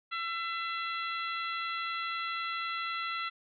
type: harmonic tone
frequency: 672 Hz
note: E5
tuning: 33 cents sharp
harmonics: 2 / 3 / 4 / 5 / 6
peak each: -35 / -39 / -41 / -43 / -45 dBFS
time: 0.11-3.3 s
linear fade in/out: 20 ms
effects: none